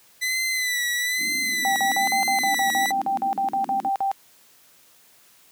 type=tone with vibrato; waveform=sawtooth; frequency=2000 Hz; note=B6; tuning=21 cents sharp; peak=-19 dBFS; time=0.21-2.92 s; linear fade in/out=20 ms; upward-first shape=sine; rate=1.1 Hz; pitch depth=56 cents each way
type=band-pass noise; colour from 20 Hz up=pink; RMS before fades=-39 dBFS; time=1.18-3.9 s; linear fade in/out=20 ms; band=210 to 310 Hz; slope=48 dB/octave
type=tone bursts; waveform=sine; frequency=784 Hz; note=G5; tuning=in tune; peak=-20 dBFS; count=16; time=1.65-4.115 s; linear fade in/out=0 ms; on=110 ms; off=47 ms
effects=white hiss -55 dBFS RMS until 5.51 s + high-pass 100 Hz 12 dB/octave